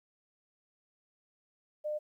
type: tone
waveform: sine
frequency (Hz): 603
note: D5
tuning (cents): +46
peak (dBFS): -32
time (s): 1.84-1.99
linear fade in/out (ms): 20
effects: 12-bit